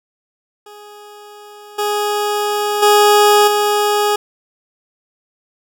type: tone with level steps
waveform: 20% pulse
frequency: 415.3 Hz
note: G#4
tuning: in tune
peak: -31 / -11 / -3 / -8 dBFS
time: 0.66-4.16 s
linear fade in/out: 5 ms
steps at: 1.78 / 2.82 / 3.47 s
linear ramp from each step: 10 ms
effects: none